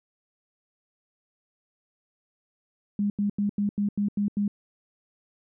sine tone bursts, 204.1 Hz, G#3, 30 cents flat, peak -22 dBFS, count 8, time 2.99-4.479 s, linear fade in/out 2 ms, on 110 ms, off 87 ms, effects none

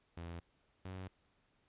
sawtooth tone pair in turn, 84.8 / 93.48 Hz, E2 / F#2, +50 / +18 cents, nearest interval major second, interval 168 cents, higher second, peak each -40 / -40 dBFS, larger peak neither, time 0.17-0.4 / 0.85-1.08 s, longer neither, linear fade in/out 5 ms, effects pink hiss -75 dBFS RMS until 1.68 s + resampled to 8000 Hz

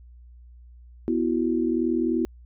sine chord, B suspended fourth, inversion none, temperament equal, 246.9 / 329.6 / 370 Hz, B3 / E4 / F#4, 0 / 0 / 0 cents, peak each -25 / -24 / -28 dBFS, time 1.08-2.25 s, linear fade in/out 0 ms, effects added 60 Hz sine -45 dBFS peak until 2.45 s

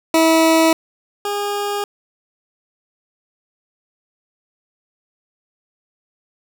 20% pulse tone pair in turn, 324.1 / 408.3 Hz, E4 / G#4, -29 / -29 cents, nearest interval major third, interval 400 cents, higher second, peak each -6 / -15 dBFS, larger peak first, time 0.14-0.73 / 1.25-1.84 s, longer neither, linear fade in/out 2 ms, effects none

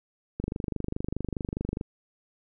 click train, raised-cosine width 3 ms, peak -17 dBFS, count 36, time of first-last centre 0.4-1.811 s, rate 24.8 Hz, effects none

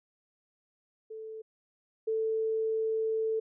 sine tone pair in turn, 440 / 442.5 Hz, A4 / A4, 0 / +10 cents, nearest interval unison, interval 10 cents, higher second, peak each -39 / -27 dBFS, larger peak second, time 1.1-1.42 / 2.07-3.4 s, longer second, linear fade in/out 10 ms, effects none

